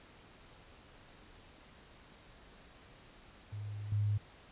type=tone with level steps; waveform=sine; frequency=103.83 Hz; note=G#2; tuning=in tune; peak=-39 / -29 dBFS; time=3.52-4.18 s; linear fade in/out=10 ms; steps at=3.92 s; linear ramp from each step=2 ms; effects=pink hiss -58 dBFS RMS until 4.51 s + resampled to 8000 Hz